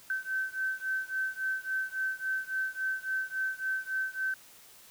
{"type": "beating tone pair", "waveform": "sine", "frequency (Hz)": [1539, 1542.6], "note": ["G6", "G6"], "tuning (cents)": [-32, -28], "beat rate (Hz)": 3.6, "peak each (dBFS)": [-33, -34], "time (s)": [0.1, 4.34], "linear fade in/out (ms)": 2, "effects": ["white hiss -55 dBFS RMS until 4.9 s"]}